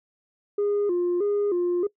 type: tone with vibrato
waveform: sine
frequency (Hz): 380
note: F#4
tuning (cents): +46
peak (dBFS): -19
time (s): 0.58-1.87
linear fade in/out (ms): 5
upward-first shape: square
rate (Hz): 1.6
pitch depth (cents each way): 130
effects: noise-tail reverb RT60 0.1 s tail -22 dB re dry + tanh soft clip ceiling -19 dBFS